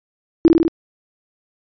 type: tone with echo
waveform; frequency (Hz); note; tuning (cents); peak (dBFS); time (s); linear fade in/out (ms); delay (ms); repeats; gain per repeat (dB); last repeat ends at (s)
sine; 329.6; E4; 0; -5; 0.45-0.48; 0; 50; 4; -2; 0.68
effects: resampled to 11025 Hz